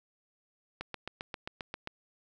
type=click train; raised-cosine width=0.3 ms; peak=-21 dBFS; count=9; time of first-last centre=0.81-1.874 s; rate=7.52 Hz; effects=none